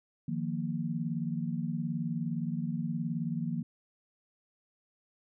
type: chord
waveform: sine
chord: Eb suspended second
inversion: none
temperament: equal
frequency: 155.56 / 174.61 / 233.1 Hz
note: Eb3 / F3 / Bb3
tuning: 0 / 0 / 0 cents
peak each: -35 / -35 / -35 dBFS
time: 0.28-3.63 s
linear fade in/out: 5 ms
effects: none